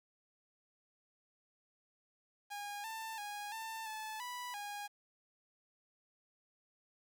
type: tone with pitch steps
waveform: sawtooth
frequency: 818 / 891 / 824 / 893 / 869 / 985 / 820 Hz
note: G#5 / A5 / G#5 / A5 / A5 / B5 / G#5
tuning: -26 / +22 / -14 / +25 / -22 / -5 / -22 cents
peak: -38 dBFS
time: 2.5-4.88 s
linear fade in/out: 20 ms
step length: 340 ms
effects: 11-bit